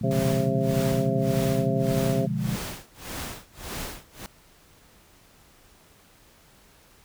sine chord, B diminished seventh, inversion none, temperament equal, 123.47 / 146.83 / 174.61 / 207.7 Hz, B2 / D3 / F3 / Ab3, 0 / 0 / 0 / 0 cents, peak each -30 dBFS, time 0.01-2.56 s, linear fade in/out 5 ms
harmonic tone, 133.4 Hz, C3, 34 cents sharp, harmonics 1 / 2 / 3 / 4 / 5, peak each -30 / -30 / -30 / -30 / -30 dBFS, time 0.03-2.27 s, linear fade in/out 20 ms
pink noise with tremolo, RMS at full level -33 dBFS, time 0.11-4.26 s, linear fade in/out 0 ms, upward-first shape sine, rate 1.7 Hz, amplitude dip 100%
effects pink hiss -56 dBFS RMS until 7.04 s

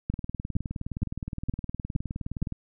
two click trains, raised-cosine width 5 ms, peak -14 / -20 dBFS, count 6 / 47, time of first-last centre 0.1-2.426 / 0.14-2.523 s, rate 2.15 / 19.3 Hz, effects none

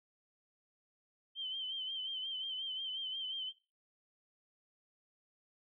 sine tone with vibrato, 3102 Hz, G7, 19 cents flat, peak -37 dBFS, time 1.35-3.53 s, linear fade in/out 50 ms, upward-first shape sine, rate 5.6 Hz, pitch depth 54 cents each way, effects noise-tail reverb RT60 0.3 s tail -19 dB re dry

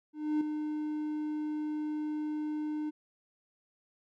triangle tone with ADSR envelope, 303.4 Hz, D#4, 44 cents flat, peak -23 dBFS, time 0.13-2.91 s, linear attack 280 ms, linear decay 3 ms, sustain -7 dB, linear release 23 ms, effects none

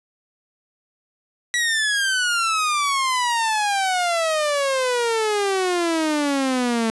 sawtooth exponential sweep, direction down, 1947 to 221.8 Hz, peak -15 dBFS, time 1.54-6.9 s, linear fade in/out 0 ms, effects resampled to 24000 Hz + 8-bit

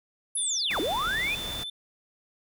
sine linear two-way sweep, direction down then up, 10760 to 273.2 to 2549 Hz, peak -26 dBFS, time 0.35-1.35 s, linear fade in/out 5 ms, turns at 0.8 s
triangle tone with vibrato, 3526 Hz, A7, 3 cents sharp, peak -32 dBFS, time 0.37-1.7 s, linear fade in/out 5 ms, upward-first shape square, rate 10 Hz, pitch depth 10 cents each way
pink noise, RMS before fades -38 dBFS, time 0.7-1.64 s, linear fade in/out 10 ms
effects none

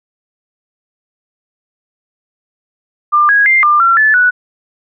sine tone with pitch steps, 1195 / 1653 / 2098 / 1196 / 1362 / 1738 / 1476 Hz, D6 / G#6 / C7 / D6 / F6 / A6 / F#6, +30 / -9 / +4 / +31 / -44 / -22 / -5 cents, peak -6 dBFS, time 3.12-4.31 s, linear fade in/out 20 ms, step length 170 ms, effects none

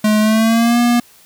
square tone with pitch glide, 213.4 to 239.5 Hz, G#3 to A#3, +47 to +47 cents, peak -11 dBFS, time 0.04-1 s, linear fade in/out 5 ms, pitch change +200 cents, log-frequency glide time 0.2-0.79 s, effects white hiss -47 dBFS RMS until 1.25 s

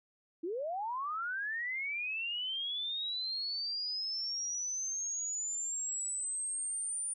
sine linear sweep, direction up, 310.9 to 9310 Hz, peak -34 dBFS, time 0.43-7.14 s, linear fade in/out 10 ms, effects none

